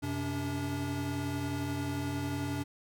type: tone cluster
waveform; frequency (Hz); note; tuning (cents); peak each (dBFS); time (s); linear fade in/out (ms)
square; 92 / 131.3 / 287.2; F#2 / C3 / D4; -9 / +6 / -39; -39 / -38 / -36; 0.02-2.64; 20
effects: none